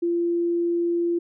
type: tone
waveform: sine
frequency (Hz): 343.1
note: F4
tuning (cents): -31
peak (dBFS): -20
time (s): 0.02-1.19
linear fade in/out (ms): 10
effects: none